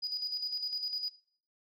sine tone with tremolo, 4933 Hz, D#8, 16 cents flat, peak -30 dBFS, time 0.02-1.1 s, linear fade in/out 20 ms, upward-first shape square, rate 9.9 Hz, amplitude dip 55%, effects noise-tail reverb RT60 0.5 s tail -19 dB re dry + tanh soft clip ceiling -27 dBFS

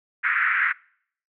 pink band-pass noise, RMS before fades -22 dBFS, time 0.23-0.73 s, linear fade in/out 20 ms, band 1400 to 2100 Hz, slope 48 dB/octave, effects noise-tail reverb RT60 0.6 s tail -24 dB re dry

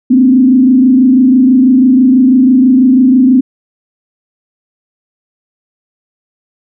sine tone with frequency modulation, 256.8 Hz, C4, 32 cents flat, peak -3 dBFS, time 0.1-3.41 s, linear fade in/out 10 ms, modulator 26.1 Hz, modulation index 0.75, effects none

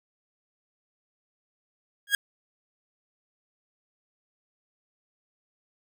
30% pulse tone with exponential growth, 1638 Hz, G#6, 24 cents flat, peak -13 dBFS, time 2.07-2.15 s, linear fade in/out 2 ms, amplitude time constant 16 ms, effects none

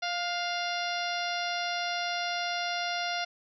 harmonic tone with a mistuned harmonic, 698.5 Hz, F5, in tune, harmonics 1 / 2 / 3 / 4 / 5 / 6 / 7 / 8, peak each -33 / -36 / -38 / -39 / -40 / -41 / -41 / -42 dBFS, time 0.02-3.25 s, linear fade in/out 10 ms, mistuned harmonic 2, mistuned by +29 cents, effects none

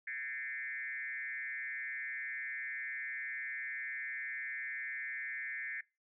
sine tone with frequency modulation, 1937 Hz, B6, 34 cents flat, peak -38 dBFS, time 0.07-5.81 s, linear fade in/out 5 ms, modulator 130 Hz, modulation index 2.2, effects noise-tail reverb RT60 0.3 s tail -26 dB re dry

